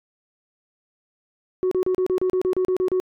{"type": "tone bursts", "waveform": "sine", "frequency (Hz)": 370, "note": "F#4", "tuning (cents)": 0, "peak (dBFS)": -16, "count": 12, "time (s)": [1.63, 3], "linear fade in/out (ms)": 0, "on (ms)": 83, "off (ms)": 34, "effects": ["tanh soft clip ceiling -16 dBFS"]}